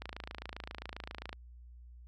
click train, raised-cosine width 0.3 ms, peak -25 dBFS, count 37, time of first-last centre 0.02-1.329 s, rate 27.5 Hz, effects added 60 Hz sine -50 dBFS peak until 2.07 s

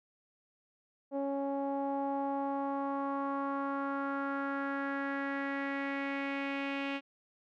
sawtooth tone with low-pass filter sweep, 277.2 Hz, C#4, in tune, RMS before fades -35 dBFS, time 1.11-7.01 s, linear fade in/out 50 ms, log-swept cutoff 660 to 2700 Hz, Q 3.6, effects none

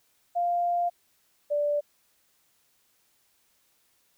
sine tone pair in turn, 698.5 / 585.7 Hz, F5 / D5, 0 / -5 cents, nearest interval minor third, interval 305 cents, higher first, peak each -23 dBFS, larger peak neither, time 0.35-0.9 / 1.5-1.81 s, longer first, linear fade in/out 20 ms, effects white hiss -68 dBFS RMS until 4.17 s

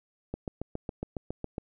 click train, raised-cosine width 2 ms, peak -20 dBFS, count 10, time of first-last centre 0.34-1.581 s, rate 7.25 Hz, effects none

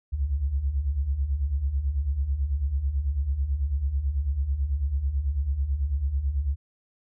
sine beating tone pair, 63 / 72.1 Hz, B1 / D2, +35 / -31 cents, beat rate 9.1 Hz, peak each -30 / -24 dBFS, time 0.12-6.56 s, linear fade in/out 20 ms, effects none

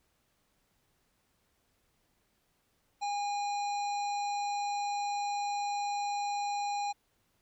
harmonic tone, 816 Hz, G#5, 31 cents flat, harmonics 1 / 3 / 5 / 7 / 9, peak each -31 / -45 / -45 / -52 / -49 dBFS, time 3.01-6.93 s, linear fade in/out 20 ms, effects pink hiss -74 dBFS RMS until 7.41 s

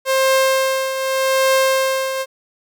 sawtooth tone with tremolo, 530 Hz, C5, 22 cents sharp, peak -8 dBFS, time 0.05-2.26 s, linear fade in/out 50 ms, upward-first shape triangle, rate 0.84 Hz, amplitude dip 65%, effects none

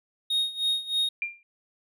triangle tone with tremolo, 3729 Hz, A#7, in tune, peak -20 dBFS, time 0.3-1.09 s, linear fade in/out 5 ms, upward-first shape sine, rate 3.2 Hz, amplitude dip 85%
sine tone with exponential decay, 2386 Hz, D7, 27 cents sharp, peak -23 dBFS, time 1.22-1.43 s, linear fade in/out 1 ms, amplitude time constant 45 ms
effects none

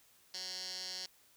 15% pulse tone with band-pass filter, 185 Hz, F#3, in tune, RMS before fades -43 dBFS, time 0.34-1.06 s, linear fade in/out 2 ms, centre 4900 Hz, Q 5.7, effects white hiss -66 dBFS RMS until 1.36 s

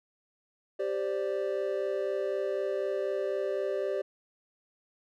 triangle chord, G suspended fourth, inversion none, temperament equal, 392 / 523.3 / 587.3 Hz, G4 / C5 / D5, 0 / 0 / 0 cents, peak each -30 / -33 / -31 dBFS, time 0.79-4.02 s, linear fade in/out 10 ms, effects none

